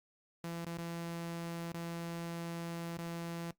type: tone with dropouts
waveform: sawtooth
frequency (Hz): 168.8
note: E3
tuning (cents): +41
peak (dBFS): -35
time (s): 0.44-3.51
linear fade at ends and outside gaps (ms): 2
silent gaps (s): 0.649-0.665 / 0.775-0.785 / 1.721-1.741 / 2.973-2.985
effects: noise-tail reverb RT60 0.1 s tail -17 dB re dry + Opus 48 kbps